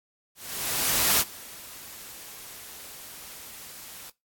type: noise with ADSR envelope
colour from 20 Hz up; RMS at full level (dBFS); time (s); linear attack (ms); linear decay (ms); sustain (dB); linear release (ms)
white; -21; 0.35-4.1; 850; 41; -22; 4
effects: noise-tail reverb RT60 0.2 s tail -21 dB re dry + AAC 64 kbps